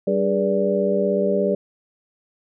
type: harmonic tone with a mistuned harmonic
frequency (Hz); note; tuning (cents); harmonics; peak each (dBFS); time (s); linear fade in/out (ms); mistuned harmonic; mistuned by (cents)
97.2; G2; -14; 2 / 3 / 4 / 5 / 6; -23 / -31 / -22 / -25 / -22; 0.07-1.55; 5; 4; +90
effects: none